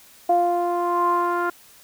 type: tone with low-pass filter sweep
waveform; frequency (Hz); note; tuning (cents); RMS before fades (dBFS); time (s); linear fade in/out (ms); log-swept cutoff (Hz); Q
sawtooth; 349.2; F4; 0; -21; 0.29-1.5; 5; 710 to 1300; 7.6
effects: white hiss -50 dBFS RMS until 1.83 s